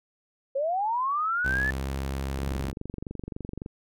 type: linear sweep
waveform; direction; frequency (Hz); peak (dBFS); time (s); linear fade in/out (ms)
sine; up; 523.3 to 1769; -24; 0.55-1.71; 10
type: tone with pitch glide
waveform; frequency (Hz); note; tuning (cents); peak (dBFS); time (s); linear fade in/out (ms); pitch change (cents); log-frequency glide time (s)
sawtooth; 65.41 to 67.68; C2 to C#2; 0 to -41; -25; 1.44-2.72; 20; +59; 1.61-1.87
type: click train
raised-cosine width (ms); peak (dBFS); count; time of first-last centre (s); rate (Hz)
3; -22; 31; 2.39-3.661; 23.6
effects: none